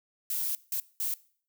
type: noise bursts at uneven times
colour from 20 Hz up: violet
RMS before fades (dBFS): -31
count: 3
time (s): 0.3-0.55 / 0.72-0.8 / 1-1.14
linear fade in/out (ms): 2
effects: noise-tail reverb RT60 0.5 s tail -21 dB re dry